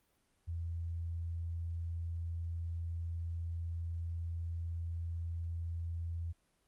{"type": "tone", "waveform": "sine", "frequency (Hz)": 84, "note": "E2", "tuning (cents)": 33, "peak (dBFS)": -36, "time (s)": [0.47, 6.33], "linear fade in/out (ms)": 20, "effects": ["pink hiss -75 dBFS RMS until 6.67 s", "Opus 32 kbps"]}